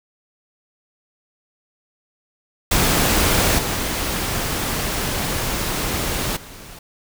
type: noise with level steps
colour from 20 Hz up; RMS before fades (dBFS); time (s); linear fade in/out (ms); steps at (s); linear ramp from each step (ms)
pink; -17 / -23 / -39; 2.71-6.79; 5; 3.58 / 6.36; 10
effects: none